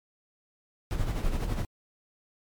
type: noise with tremolo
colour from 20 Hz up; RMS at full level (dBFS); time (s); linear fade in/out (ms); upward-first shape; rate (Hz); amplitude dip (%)
brown; -26; 0.91-1.65; 0; sine; 12; 55
effects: MP3 96 kbps